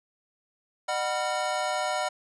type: tone cluster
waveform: square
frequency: 608 / 742 / 978 / 1381 Hz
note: D#5 / F#5 / B5 / F6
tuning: -40 / +5 / -17 / -20 cents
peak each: -32 / -31 / -35 / -35 dBFS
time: 0.88-2.09 s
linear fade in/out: 10 ms
effects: resampled to 22050 Hz